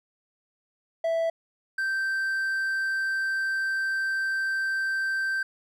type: tone pair in turn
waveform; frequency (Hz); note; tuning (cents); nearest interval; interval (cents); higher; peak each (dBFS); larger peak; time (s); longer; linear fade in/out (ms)
triangle; 659.3 / 1561.8; E5 / G6; 0 / -7; octave + minor third; 1493; second; -21 / -23; first; 1.04-1.3 / 1.78-5.43; second; 5
effects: none